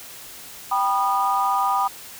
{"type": "chord", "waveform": "sine", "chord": "G augmented", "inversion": "none", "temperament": "just", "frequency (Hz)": [784, 980, 1225], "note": ["G5", "B5", "D#6"], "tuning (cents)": [0, -14, -27], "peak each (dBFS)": -22, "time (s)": [0.71, 1.88], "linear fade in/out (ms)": 10, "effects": ["tanh soft clip ceiling -9 dBFS", "white hiss -40 dBFS RMS until 2.19 s"]}